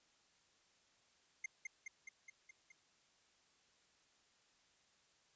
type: tone with echo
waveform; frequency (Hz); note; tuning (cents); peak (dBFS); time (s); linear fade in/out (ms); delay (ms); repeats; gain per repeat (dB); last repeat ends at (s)
square; 2112; C7; +16; -40; 1.44-1.46; 5; 210; 6; -3; 2.72
effects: white hiss -73 dBFS RMS until 5.35 s + resampled to 16000 Hz